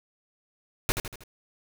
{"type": "noise with echo", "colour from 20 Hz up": "pink", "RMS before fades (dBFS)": -24, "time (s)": [0.89, 0.92], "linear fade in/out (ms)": 0, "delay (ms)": 79, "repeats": 4, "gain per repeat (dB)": -6, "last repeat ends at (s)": 1.236, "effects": []}